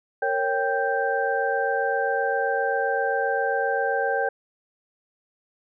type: tone cluster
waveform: sine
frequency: 461.4 / 549 / 785 / 1569 Hz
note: A#4 / C#5 / G5 / G6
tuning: -18 / -17 / +2 / +1 cents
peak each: -27 / -27 / -26 / -27 dBFS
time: 0.22-4.29 s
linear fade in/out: 5 ms
effects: none